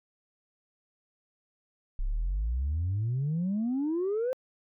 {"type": "exponential sweep", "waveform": "sine", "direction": "up", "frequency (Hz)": [31.42, 528], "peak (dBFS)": -25, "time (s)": [1.99, 4.33], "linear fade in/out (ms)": 0, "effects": ["tanh soft clip ceiling -24 dBFS"]}